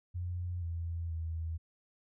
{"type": "tone with pitch steps", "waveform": "sine", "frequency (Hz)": [88.6, 84.1, 81.5], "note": ["F2", "E2", "E2"], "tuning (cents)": [25, 35, -19], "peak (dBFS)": -34, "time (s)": [0.14, 1.58], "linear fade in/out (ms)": 20, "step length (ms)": 480, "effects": []}